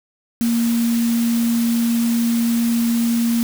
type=tone in noise; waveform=sine; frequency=233.1 Hz; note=A#3; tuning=in tune; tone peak=-15 dBFS; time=0.41-3.43 s; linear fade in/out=0 ms; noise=white; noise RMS=-30 dBFS; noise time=0.41-3.43 s; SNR=+12 dB; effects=none